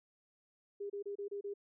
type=tone bursts; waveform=sine; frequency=404.1 Hz; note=G#4; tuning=47 cents flat; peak=-38 dBFS; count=6; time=0.8-1.539 s; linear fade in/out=10 ms; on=99 ms; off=29 ms; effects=none